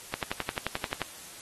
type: click train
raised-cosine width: 0.3 ms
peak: -13 dBFS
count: 11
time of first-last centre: 0.14-1.017 s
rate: 11.4 Hz
effects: white hiss -46 dBFS RMS until 1.41 s + AAC 32 kbps

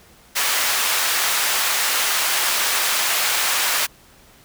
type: high-pass noise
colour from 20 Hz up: pink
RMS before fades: -20 dBFS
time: 0.35-3.87 s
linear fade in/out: 20 ms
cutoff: 1100 Hz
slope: 12 dB/octave
effects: pink hiss -50 dBFS RMS until 4.44 s

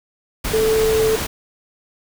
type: tone in noise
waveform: sine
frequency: 440 Hz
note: A4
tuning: in tune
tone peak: -14 dBFS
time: 0.53-1.16 s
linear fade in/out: 10 ms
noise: pink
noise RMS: -24 dBFS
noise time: 0.44-1.27 s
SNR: +7 dB
effects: none

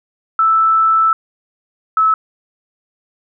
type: tone pair in turn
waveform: sine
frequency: 1318.5 / 1300.3 Hz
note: E6 / E6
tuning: 0 / -24 cents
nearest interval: unison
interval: 24 cents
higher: first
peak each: -9 dBFS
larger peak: neither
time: 0.39-1.13 / 1.97-2.14 s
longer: first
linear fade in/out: 2 ms
effects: none

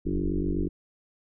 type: tone with frequency modulation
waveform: sine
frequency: 173.2 Hz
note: F3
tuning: 14 cents flat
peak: -24 dBFS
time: 0.05-0.69 s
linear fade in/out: 20 ms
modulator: 48.2 Hz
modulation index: 4.1
effects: none

